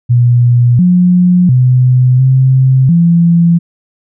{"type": "tone with pitch steps", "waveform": "sine", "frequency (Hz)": [121.2, 179.4, 126.7, 131.3, 169.9], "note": ["B2", "F3", "B2", "C3", "F3"], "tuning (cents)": [-32, 47, 45, 6, -47], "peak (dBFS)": -4, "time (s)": [0.09, 3.59], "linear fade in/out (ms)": 20, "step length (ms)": 700, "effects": []}